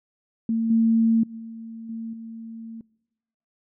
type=tone with level steps; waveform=sine; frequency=226.4 Hz; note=A3; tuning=50 cents sharp; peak=-20 / -15 / -34 / -29 / -34 dBFS; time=0.49-2.81 s; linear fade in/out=2 ms; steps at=0.7 / 1.23 / 1.89 / 2.13 s; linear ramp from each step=5 ms; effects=noise-tail reverb RT60 1.0 s tail -24 dB re dry